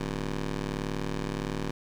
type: ring-modulated tone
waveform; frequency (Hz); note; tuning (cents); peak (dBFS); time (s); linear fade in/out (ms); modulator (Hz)
15% pulse; 101.5; G#2; -39; -21; 0-1.71; 5; 70.6
effects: low-pass 7000 Hz 12 dB/octave + 9-bit